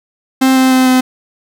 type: tone with pitch steps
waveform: 45% pulse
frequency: 262.9 / 260.6 / 258.4 / 256.2 Hz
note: C4 / C4 / C4 / C4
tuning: +8 / -7 / -21 / -36 cents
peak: -7 dBFS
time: 0.41-1.01 s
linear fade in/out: 10 ms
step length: 150 ms
effects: none